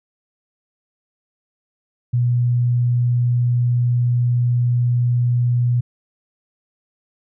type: tone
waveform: sine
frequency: 121.7 Hz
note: B2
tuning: 25 cents flat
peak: -14 dBFS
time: 2.13-5.81 s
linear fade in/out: 10 ms
effects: none